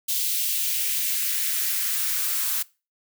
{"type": "noise with high-pass filter sweep", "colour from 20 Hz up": "blue", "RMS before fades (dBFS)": -25, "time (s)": [0.08, 2.63], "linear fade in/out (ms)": 10, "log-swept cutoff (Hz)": [3300, 1100], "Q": 1.6, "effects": ["noise-tail reverb RT60 0.3 s tail -22 dB re dry"]}